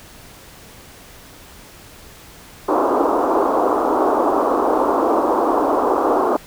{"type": "band-pass noise", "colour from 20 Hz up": "pink", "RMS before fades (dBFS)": -17, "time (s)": [2.68, 6.37], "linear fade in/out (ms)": 10, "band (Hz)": [280, 1200], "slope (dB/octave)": 48, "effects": ["pink hiss -42 dBFS RMS until 6.46 s"]}